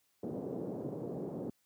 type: band-pass noise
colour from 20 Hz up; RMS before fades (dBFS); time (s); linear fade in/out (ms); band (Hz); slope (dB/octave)
white; -40; 0.23-1.5; 5; 130 to 490; 24
effects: white hiss -75 dBFS RMS until 1.65 s + high-pass 60 Hz 12 dB/octave